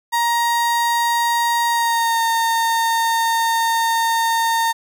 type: tone with pitch glide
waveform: 35% pulse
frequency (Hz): 940 to 914.3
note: A#5 to A#5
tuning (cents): +14 to -34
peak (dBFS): -14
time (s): 0.12-4.73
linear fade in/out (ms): 20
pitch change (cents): -48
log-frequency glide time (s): 1.68-2.22
effects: none